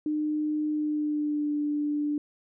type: tone with pitch glide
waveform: sine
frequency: 303.3 to 295 Hz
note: D#4 to D4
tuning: -44 to +8 cents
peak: -25 dBFS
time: 0.06-2.18 s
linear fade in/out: 2 ms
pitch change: -48 cents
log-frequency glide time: 0.69-1.54 s
effects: none